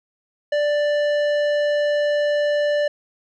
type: tone with tanh clipping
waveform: sine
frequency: 588 Hz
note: D5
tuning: 2 cents sharp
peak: -19 dBFS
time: 0.52-2.88 s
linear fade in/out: 5 ms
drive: 13 dB
effects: none